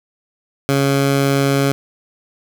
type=tone; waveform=15% pulse; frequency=138.59 Hz; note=C#3; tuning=in tune; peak=-7 dBFS; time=0.69-1.72 s; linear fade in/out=0 ms; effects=none